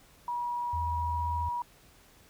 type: tone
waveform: sine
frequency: 963 Hz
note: B5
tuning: 44 cents flat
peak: -30 dBFS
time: 0.28-1.62 s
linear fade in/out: 2 ms
type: tone with vibrato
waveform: sine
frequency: 81.7 Hz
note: E2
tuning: 15 cents flat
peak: -32 dBFS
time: 0.73-1.49 s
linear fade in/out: 5 ms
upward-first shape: sine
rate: 15 Hz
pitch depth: 20 cents each way
effects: pink hiss -59 dBFS RMS until 2.29 s